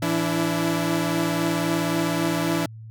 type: tone cluster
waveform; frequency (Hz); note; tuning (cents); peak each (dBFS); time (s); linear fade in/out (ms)
sawtooth; 167.1 / 290.9 / 330.4; E3 / D4 / E4; +24 / -16 / +4; -22; 0.02-2.66; 5
effects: added 111 Hz sine -37 dBFS peak until 2.9 s